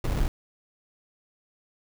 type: noise with sample-and-hold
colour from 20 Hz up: brown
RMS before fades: -25 dBFS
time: 0.04-0.28 s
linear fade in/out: 2 ms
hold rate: 1575 Hz
effects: none